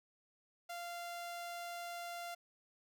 sawtooth tone, 693 Hz, F5, 14 cents flat, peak -39 dBFS, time 0.69-2.35 s, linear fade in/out 10 ms, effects none

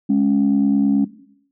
sine tone pair together, 207.7 / 277.2 Hz, G#3 / C#4, 0 / 0 cents, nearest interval perfect fourth, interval 500 cents, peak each -15 dBFS, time 0.09-1.05 s, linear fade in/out 10 ms, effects noise-tail reverb RT60 0.7 s tail -17 dB re dry + tanh soft clip ceiling -8 dBFS

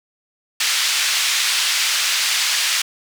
white band-pass noise, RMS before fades -19 dBFS, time 0.6-2.82 s, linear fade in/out 5 ms, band 1800 to 5100 Hz, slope 12 dB/octave, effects none

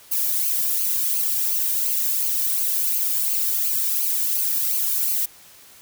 violet noise with flanger, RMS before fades -22 dBFS, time 0.11-5.26 s, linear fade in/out 10 ms, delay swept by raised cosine 0.54 to 1.54 ms, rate 2.8 Hz, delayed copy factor -0.7, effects white hiss -48 dBFS RMS until 5.81 s

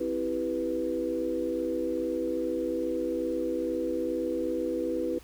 sine chord, C major seventh, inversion none, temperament equal, 261.6 / 329.6 / 392 / 493.9 Hz, C4 / E4 / G4 / B4, 0 / 0 / 0 / 0 cents, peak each -36 / -31 / -36 / -31 dBFS, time 0-5.19 s, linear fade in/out 10 ms, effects added 60 Hz sine -51 dBFS peak until 5.23 s + pink hiss -54 dBFS RMS until 5.23 s

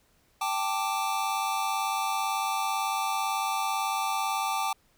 square chord, G suspended second, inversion none, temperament just, 784 / 882 / 1176 Hz, G5 / A5 / D6, 0 / +4 / +2 cents, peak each -32 dBFS, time 0.41-4.73 s, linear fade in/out 5 ms, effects pink hiss -66 dBFS RMS until 4.97 s

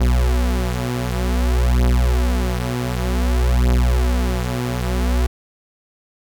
40% pulse beating tone pair, 61.3 / 61.84 Hz, B1 / B1, -12 / +3 cents, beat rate 0.54 Hz, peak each -17 / -18 dBFS, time 0-5.27 s, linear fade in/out 10 ms, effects none

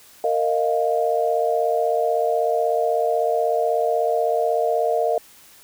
sine chord, Bb suspended fourth, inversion none, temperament equal with one note detuned, 461.3 / 622.3 / 698.5 Hz, Bb4 / Eb5 / F5, -18 / 0 / 0 cents, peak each -22 dBFS, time 0.24-5.18 s, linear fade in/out 2 ms, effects white hiss -49 dBFS RMS until 5.63 s

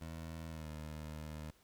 20% pulse tone with pitch glide, 81.4 to 76.92 Hz, E2 to D#2, -21 to -19 cents, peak -39 dBFS, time 0.01-1.51 s, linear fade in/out 5 ms, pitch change -98 cents, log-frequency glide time 0.48-0.68 s, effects pink hiss -69 dBFS RMS until 1.63 s

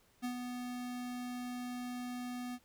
square tone with ADSR envelope, 246.9 Hz, B3, in tune, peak -35 dBFS, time 0.22-2.59 s, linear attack 27 ms, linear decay 89 ms, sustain -5 dB, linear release 49 ms, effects pink hiss -69 dBFS RMS until 2.64 s

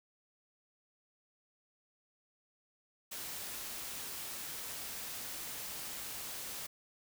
white noise, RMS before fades -43 dBFS, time 3.11-6.67 s, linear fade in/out 10 ms, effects none

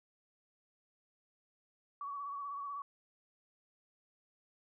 sine tone with vibrato, 1131 Hz, C#6, 34 cents sharp, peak -39 dBFS, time 2.01-2.82 s, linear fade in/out 2 ms, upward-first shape sine, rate 16 Hz, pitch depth 39 cents each way, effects none

